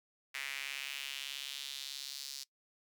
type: tone with high-pass filter sweep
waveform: sawtooth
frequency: 138.4 Hz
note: C#3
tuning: 2 cents flat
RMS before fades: -43 dBFS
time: 0.34-2.44 s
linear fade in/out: 10 ms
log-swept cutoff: 2100 to 4800 Hz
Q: 2.7
effects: noise-tail reverb RT60 0.1 s tail -21 dB re dry